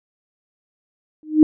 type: tone with exponential growth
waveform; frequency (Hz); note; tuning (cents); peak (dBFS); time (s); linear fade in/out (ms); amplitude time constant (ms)
sine; 308.4; D#4; -15; -3; 1.23-1.43; 1; 42
effects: none